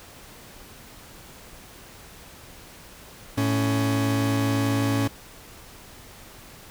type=tone pair together; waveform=40% pulse; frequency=110 / 278.4 Hz; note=A2 / C#4; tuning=0 / +8 cents; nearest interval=octave + major third; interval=1608 cents; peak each=-23 / -23 dBFS; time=3.37-5.08 s; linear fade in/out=10 ms; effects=pink hiss -46 dBFS RMS until 6.7 s